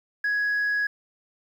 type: tone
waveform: sine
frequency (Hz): 1669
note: G#6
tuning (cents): +8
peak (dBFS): -20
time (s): 0.24-0.87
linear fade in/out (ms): 5
effects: tanh soft clip ceiling -20 dBFS + 9-bit